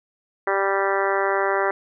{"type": "harmonic tone", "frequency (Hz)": 196, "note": "G3", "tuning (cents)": 0, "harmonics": [2, 3, 4, 5, 6, 7, 8, 9, 10], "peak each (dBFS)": [-24, -26, -27, -28, -29, -29, -30, -31, -31], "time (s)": [0.47, 1.71], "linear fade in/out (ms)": 2, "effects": []}